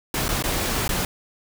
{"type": "noise with dropouts", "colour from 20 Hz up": "pink", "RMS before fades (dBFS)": -24, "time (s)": [0.14, 1.05], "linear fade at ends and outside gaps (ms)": 2, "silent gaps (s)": [[0.282, 0.289], [0.425, 0.439], [0.879, 0.891]], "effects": []}